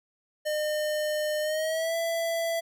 square tone with pitch glide, 607 to 665.8 Hz, D#5 to E5, -43 to +17 cents, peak -27 dBFS, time 0.45-2.61 s, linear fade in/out 20 ms, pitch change +160 cents, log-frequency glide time 1.41-1.96 s, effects none

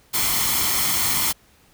white noise with comb filter, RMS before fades -21 dBFS, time 0.13-1.33 s, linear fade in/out 20 ms, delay 0.93 ms, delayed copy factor +0.55, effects pink hiss -56 dBFS RMS until 1.73 s

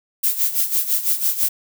violet noise with tremolo, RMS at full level -17 dBFS, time 0.23-1.49 s, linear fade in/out 10 ms, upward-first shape sine, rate 6 Hz, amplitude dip 75%, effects none

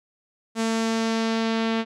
sawtooth tone with low-pass filter sweep, 225.3 Hz, A3, 41 cents sharp, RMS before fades -24 dBFS, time 0.55-1.85 s, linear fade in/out 50 ms, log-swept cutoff 8300 to 3400 Hz, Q 1.4, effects none

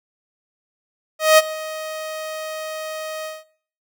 sawtooth tone with ADSR envelope, 627 Hz, D#5, 13 cents sharp, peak -4 dBFS, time 1.19-3.44 s, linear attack 190 ms, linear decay 31 ms, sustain -20 dB, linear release 190 ms, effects noise-tail reverb RT60 0.5 s tail -17 dB re dry

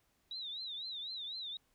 sine tone with vibrato, 3800 Hz, A#7, 33 cents sharp, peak -40 dBFS, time 0.31-1.57 s, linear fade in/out 2 ms, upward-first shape triangle, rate 4 Hz, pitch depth 170 cents each way, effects pink hiss -75 dBFS RMS until 1.74 s

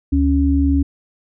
sine tone pair together, 73.42 / 277.2 Hz, D2 / C#4, 0 / 0 cents, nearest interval octave + major seventh, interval 2300 cents, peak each -15 dBFS, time 0.12-0.83 s, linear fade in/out 10 ms, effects none

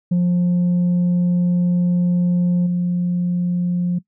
sine tone with level steps, 176.8 Hz, F3, 22 cents sharp, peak -11 / -15 dBFS, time 0.11-3.99 s, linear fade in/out 10 ms, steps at 2.66 s, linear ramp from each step 10 ms, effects noise-tail reverb RT60 0.1 s tail -19 dB re dry + tanh soft clip ceiling -13 dBFS

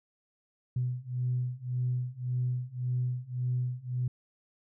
sine beating tone pair, 124 / 125.8 Hz, B2 / B2, +7 / +32 cents, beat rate 1.8 Hz, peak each -32 / -31 dBFS, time 0.76-4.08 s, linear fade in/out 5 ms, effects tanh soft clip ceiling -21 dBFS

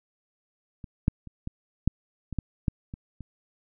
clicks, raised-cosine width 5 ms, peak -27 / -8 / -29 / -20 / -8 / -22 / -15 / -11 / -24 / -27 dBFS, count 10, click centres 0.842 / 1.081 / 1.273 / 1.474 / 1.876 / 2.327 / 2.387 / 2.682 / 2.939 / 3.207 s, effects none

